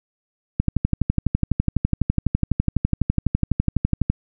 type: click train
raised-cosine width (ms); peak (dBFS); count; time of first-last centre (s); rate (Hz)
5; -5; 43; 0.6-4.1; 12
effects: none